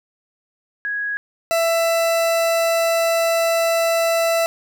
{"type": "tone pair in turn", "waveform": ["sine", "40% pulse"], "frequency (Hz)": [1661.2, 665], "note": ["G#6", "E5"], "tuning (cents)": [0, 15], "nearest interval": "octave + major third", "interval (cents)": 1585, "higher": "first", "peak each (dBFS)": [-21, -15], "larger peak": "second", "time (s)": [[0.85, 1.17], [1.51, 4.46]], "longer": "second", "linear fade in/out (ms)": 0, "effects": []}